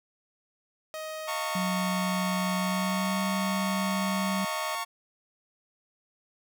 sawtooth tone, 627 Hz, D#5, 13 cents sharp, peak -31 dBFS, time 0.94-4.75 s, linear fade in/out 0 ms
sawtooth chord, Bb minor, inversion second, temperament equal with one note detuned, 698.5 / 908.9 / 1108.7 Hz, F5 / Bb5 / Db6, 0 / -44 / 0 cents, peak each -35 / -32 / -29 dBFS, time 1.27-4.85 s, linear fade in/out 20 ms
sine tone with pitch glide, 184.1 to 191.59 Hz, F#3 to G3, -8 to -39 cents, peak -28 dBFS, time 1.55-4.45 s, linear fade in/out 5 ms, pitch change +69 cents, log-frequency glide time 2.57-3.22 s
effects none

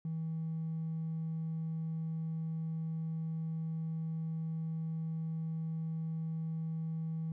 sine tone with hard clipping, 161.3 Hz, E3, 37 cents flat, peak -35 dBFS, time 0.05-7.32 s, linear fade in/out 2 ms, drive 1 dB, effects none

